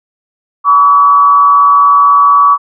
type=tone with frequency modulation; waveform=sine; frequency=1139 Hz; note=C#6; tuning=47 cents sharp; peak=-3 dBFS; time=0.64-2.58 s; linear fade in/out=50 ms; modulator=154 Hz; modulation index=0.42; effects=none